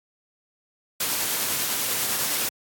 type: noise with tremolo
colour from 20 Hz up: white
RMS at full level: -24 dBFS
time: 1-2.49 s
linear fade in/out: 5 ms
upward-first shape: triangle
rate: 10 Hz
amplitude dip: 25%
effects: high-pass 100 Hz 12 dB/octave + AAC 64 kbps